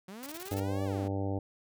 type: linear two-way sweep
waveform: sawtooth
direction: up then down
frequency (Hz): 178.6 to 587.3 to 178.6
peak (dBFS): -39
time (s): 0.08-1.08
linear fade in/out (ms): 5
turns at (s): 0.84
type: noise bursts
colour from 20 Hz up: white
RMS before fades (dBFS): -44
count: 7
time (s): 0.23-0.598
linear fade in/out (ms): 0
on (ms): 32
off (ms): 24
type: harmonic tone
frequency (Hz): 98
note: G2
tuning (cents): 0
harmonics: 1 / 2 / 3 / 4 / 5 / 6 / 7 / 8 / 9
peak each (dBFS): -33 / -42 / -36 / -42 / -41 / -42 / -48 / -44 / -51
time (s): 0.51-1.39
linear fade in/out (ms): 5
effects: none